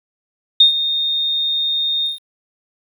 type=tone with ADSR envelope; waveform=sine; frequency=3675 Hz; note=A#7; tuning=25 cents flat; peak=-4 dBFS; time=0.6-2.19 s; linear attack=6 ms; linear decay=110 ms; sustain=-12 dB; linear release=140 ms; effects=7-bit